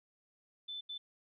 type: tone bursts at uneven times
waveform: sine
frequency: 3520 Hz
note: A7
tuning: in tune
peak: -40 dBFS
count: 2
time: 0.68-0.81 / 0.89-0.98 s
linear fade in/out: 10 ms
effects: none